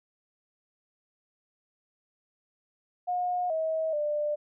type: tone with pitch steps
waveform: sine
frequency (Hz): 719 / 639 / 595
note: F#5 / D#5 / D5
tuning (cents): -50 / +46 / +22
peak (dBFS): -26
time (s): 3.07-4.36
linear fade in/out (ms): 20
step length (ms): 430
effects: none

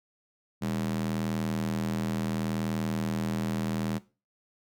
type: tone with high-pass filter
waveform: square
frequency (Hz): 40.36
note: E1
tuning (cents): -36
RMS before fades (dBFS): -31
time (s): 0.61-3.99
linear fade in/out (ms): 20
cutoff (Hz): 170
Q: 2.8
effects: noise-tail reverb RT60 0.3 s tail -17 dB re dry

